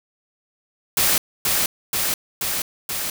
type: noise with echo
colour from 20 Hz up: white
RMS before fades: -18 dBFS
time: 0.97-1.18 s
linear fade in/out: 2 ms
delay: 480 ms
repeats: 4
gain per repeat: -2 dB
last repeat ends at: 3.1 s
effects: none